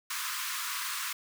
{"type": "high-pass noise", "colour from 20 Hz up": "pink", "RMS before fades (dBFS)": -35, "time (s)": [0.1, 1.13], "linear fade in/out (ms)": 5, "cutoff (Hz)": 990, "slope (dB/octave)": 96, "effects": []}